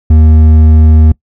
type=tone with hard clipping; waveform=triangle; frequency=78.4 Hz; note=D#2; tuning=14 cents sharp; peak=-3 dBFS; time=0.1-1.12 s; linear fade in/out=5 ms; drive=10 dB; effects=noise-tail reverb RT60 0.1 s tail -23 dB re dry